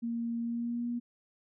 sine tone with pitch glide, 233.1 to 239.2 Hz, A#3 to A#3, 0 to +45 cents, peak -31 dBFS, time 0.02-1 s, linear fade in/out 20 ms, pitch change +45 cents, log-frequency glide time 0.41-0.88 s, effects none

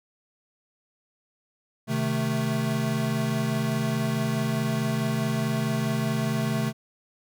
square chord, A diminished, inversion first, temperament equal, 130.81 / 155.56 / 220 Hz, C3 / Eb3 / A3, 0 / 0 / 0 cents, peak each -29 / -31 / -28 dBFS, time 1.87-6.73 s, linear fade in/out 50 ms, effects none

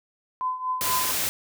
sine tone with tremolo, 1018 Hz, C6, 48 cents flat, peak -22 dBFS, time 0.41-1.11 s, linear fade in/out 0 ms, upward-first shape triangle, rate 4.2 Hz, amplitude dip 80%
white noise, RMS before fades -26 dBFS, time 0.81-1.29 s, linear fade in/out 0 ms
effects none

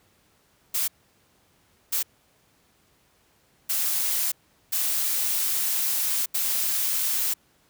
blue noise bursts at uneven times, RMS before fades -25 dBFS, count 5, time 0.74-0.88 / 1.92-2.03 / 3.69-4.32 / 4.72-6.26 / 6.34-7.34 s, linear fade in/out 10 ms, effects pink hiss -63 dBFS RMS until 7.69 s + high-pass 60 Hz 12 dB/octave

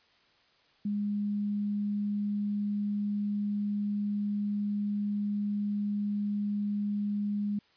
sine tone, 205.5 Hz, G#3, 18 cents flat, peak -28 dBFS, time 0.85-7.59 s, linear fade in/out 5 ms, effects white hiss -65 dBFS RMS until 7.76 s + resampled to 11025 Hz

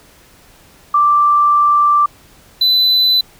sine / triangle tone pair in turn, 1174.7 / 4005 Hz, D6 / B7, 0 / +23 cents, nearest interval octave + major sixth, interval 2123 cents, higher second, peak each -8 dBFS, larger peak neither, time 0.94-2.06 / 2.61-3.21 s, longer first, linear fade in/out 5 ms, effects pink hiss -46 dBFS RMS until 3.39 s

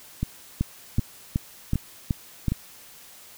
two click trains, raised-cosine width 5 ms, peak -12 / -10 dBFS, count 4 / 6, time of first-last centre 0.23-2.52 / 0.61-2.483 s, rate 1.31 / 2.67 Hz, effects white hiss -48 dBFS RMS until 3.37 s

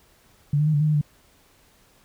sine tone with pitch steps, 145 / 150.5 / 155 / 145.6 / 153.5 / 152.2 / 147.8 Hz, D3 / D3 / D#3 / D3 / D#3 / D#3 / D3, -22 / +43 / -6 / -15 / -23 / -38 / +11 cents, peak -17 dBFS, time 0.53-1.013 s, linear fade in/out 5 ms, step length 69 ms, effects pink hiss -58 dBFS RMS until 2.04 s

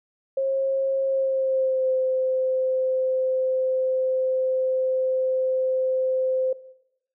sine tone with pitch glide, 538 to 518.8 Hz, C5 to C5, +48 to -15 cents, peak -20 dBFS, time 0.37-6.53 s, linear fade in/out 5 ms, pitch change -63 cents, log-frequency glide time 1.05-1.91 s, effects noise-tail reverb RT60 0.8 s tail -17 dB re dry

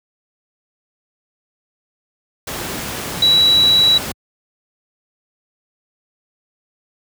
sine tone in noise, 3913 Hz, B7, 17 cents flat, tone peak -9 dBFS, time 3.22-3.98 s, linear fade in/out 5 ms, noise pink, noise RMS -25 dBFS, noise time 2.47-4.12 s, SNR +13 dB, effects high-pass 80 Hz 12 dB/octave

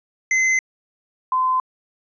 square / sine tone pair in turn, 2055 / 1027.5 Hz, C7 / C6, -32 / -32 cents, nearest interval octave, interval 1200 cents, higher first, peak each -16 dBFS, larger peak neither, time 0.31-0.59 / 1.32-1.6 s, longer neither, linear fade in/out 2 ms, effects resampled to 16000 Hz

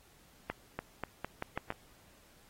accelerating click train, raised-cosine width 0.5 ms, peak -20 dBFS, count 7, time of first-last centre 0.5-1.704 s, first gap 290 ms, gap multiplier 0.85, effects pink hiss -63 dBFS RMS until 2.49 s + AAC 48 kbps

